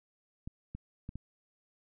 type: clicks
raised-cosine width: 5 ms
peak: -28 dBFS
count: 4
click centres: 0.475 / 0.75 / 1.091 / 1.156 s
effects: none